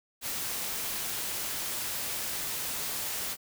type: noise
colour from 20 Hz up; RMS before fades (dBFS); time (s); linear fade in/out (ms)
white; -34; 0.21-3.37; 50
effects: none